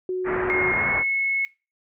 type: tone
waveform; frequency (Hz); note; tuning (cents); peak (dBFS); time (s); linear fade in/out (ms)
sine; 368.5; F#4; -7; -23; 0.09-0.72; 2
type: low-pass noise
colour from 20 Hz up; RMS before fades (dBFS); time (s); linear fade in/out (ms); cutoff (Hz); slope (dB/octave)
white; -28; 0.24-1.04; 50; 2000; 48
type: tone with pitch glide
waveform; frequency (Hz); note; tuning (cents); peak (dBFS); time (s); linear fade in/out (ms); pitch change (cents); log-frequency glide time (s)
sine; 2145 to 2189; C7 to C#7; +42 to -22; -21; 0.5-1.45; 0; +36; 0.76-0.89
effects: noise-tail reverb RT60 0.3 s tail -21 dB re dry